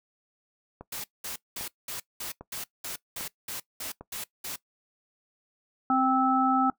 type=click train; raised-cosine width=1 ms; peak=-27 dBFS; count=5; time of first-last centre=0.81-4.01 s; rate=1.25 Hz
type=noise bursts; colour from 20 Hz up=white; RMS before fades=-36 dBFS; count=12; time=0.92-4.56 s; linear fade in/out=5 ms; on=120 ms; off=200 ms
type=harmonic tone; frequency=261.6 Hz; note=C4; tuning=in tune; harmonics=1 / 3 / 5; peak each=-25 / -25 / -25 dBFS; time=5.9-6.7 s; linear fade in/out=2 ms
effects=noise-tail reverb RT60 0.1 s tail -19 dB re dry